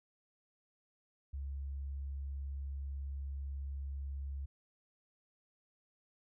sine tone, 69.1 Hz, C#2, 5 cents flat, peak -38 dBFS, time 1.33-4.46 s, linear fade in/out 10 ms, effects none

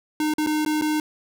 square tone with dropouts, 305.7 Hz, D#4, 30 cents flat, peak -21 dBFS, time 0.2-1 s, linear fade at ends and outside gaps 2 ms, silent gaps 0.338-0.382 / 0.464-0.47 / 0.65-0.661 / 0.813-0.82 s, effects none

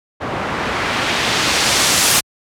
white noise with low-pass filter sweep, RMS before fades -17 dBFS, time 0.2-2.21 s, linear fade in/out 20 ms, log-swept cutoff 1000 to 11000 Hz, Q 0.74, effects high-pass 60 Hz 12 dB/octave

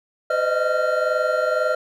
triangle tone cluster, 509 / 608 / 630 / 1382 Hz, C5 / D#5 / D#5 / F6, -48 / -40 / +21 / -19 cents, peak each -22 dBFS, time 0.3-1.75 s, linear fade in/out 5 ms, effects none

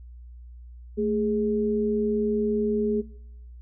sine tone pair together, 220.6 / 415.3 Hz, A3 / G#4, +5 / 0 cents, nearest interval major seventh, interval 1095 cents, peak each -26 / -24 dBFS, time 0.97-3.02 s, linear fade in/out 20 ms, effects noise-tail reverb RT60 0.9 s tail -23 dB re dry + added 60 Hz sine -41 dBFS peak until 3.61 s

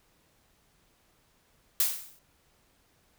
blue noise with exponential decay, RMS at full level -22 dBFS, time 1.8-2.19 s, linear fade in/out 1 ms, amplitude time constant 84 ms, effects pink hiss -67 dBFS RMS until 3.18 s

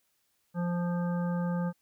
harmonic tone, 174.61 Hz, F3, in tune, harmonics 1 / 3 / 5 / 7 / 9, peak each -28 / -38 / -42 / -45 / -47 dBFS, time 0.54-1.73 s, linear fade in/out 50 ms, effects white hiss -74 dBFS RMS until 1.81 s

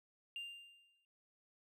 triangle tone with exponential decay, 2794 Hz, F7, in tune, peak -38 dBFS, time 0.36-1.05 s, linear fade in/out 1 ms, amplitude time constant 150 ms, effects tanh soft clip ceiling -37 dBFS

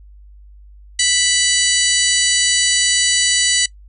harmonic tone with a mistuned harmonic, 987.8 Hz, B5, in tune, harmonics 2 / 3 / 4 / 5 / 6 / 7 / 8 / 9, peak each -21 / -21 / -21 / -21 / -21 / -21 / -21 / -21 dBFS, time 0.99-3.66 s, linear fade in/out 5 ms, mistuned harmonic 5, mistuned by -120 cents, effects noise-tail reverb RT60 0.1 s tail -22 dB re dry + added 50 Hz sine -39 dBFS peak until 3.88 s

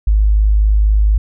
sine tone, 52.1 Hz, G#1, 6 cents sharp, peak -8 dBFS, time 0.07-1.18 s, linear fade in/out 5 ms, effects none

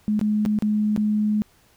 sine tone with dropouts, 211.5 Hz, G#3, 32 cents sharp, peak -18 dBFS, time 0.08-1.42 s, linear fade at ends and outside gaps 0 ms, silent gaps 0.193-0.213 / 0.452-0.46 / 0.588-0.623 / 0.963-0.976 s, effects pink hiss -58 dBFS RMS until 1.76 s

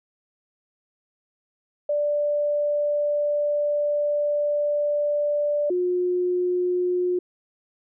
sine tone pair in turn, 587.3 / 359.2 Hz, D5 / F4, 0 / +49 cents, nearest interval major sixth, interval 851 cents, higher first, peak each -20 dBFS, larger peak neither, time 1.89-5.7 / 5.7-7.19 s, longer first, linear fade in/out 5 ms, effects none

